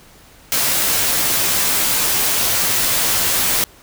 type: noise with comb filter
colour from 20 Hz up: white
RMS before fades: -17 dBFS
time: 0.52-3.64 s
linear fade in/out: 0 ms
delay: 14 ms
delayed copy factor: -0.55
effects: pink hiss -46 dBFS RMS until 3.82 s